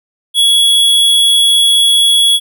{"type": "tone", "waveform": "square", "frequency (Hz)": 3359, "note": "G#7", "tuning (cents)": 19, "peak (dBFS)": -7, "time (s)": [0.34, 2.4], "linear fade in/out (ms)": 50, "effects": []}